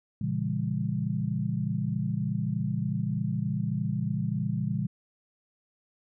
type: chord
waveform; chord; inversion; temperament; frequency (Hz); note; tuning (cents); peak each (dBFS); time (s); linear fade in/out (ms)
sine; A# diminished seventh; none; just; 116.54 / 139.85 / 167.82 / 201.4; A#2 / C#3 / E3 / G3; 0 / +16 / +31 / +47; -32; 0.21-4.87; 5
effects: none